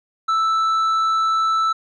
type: tone with tanh clipping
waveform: sine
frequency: 1318.5 Hz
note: E6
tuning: in tune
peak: -17 dBFS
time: 0.28-1.73 s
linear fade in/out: 10 ms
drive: 6 dB
effects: none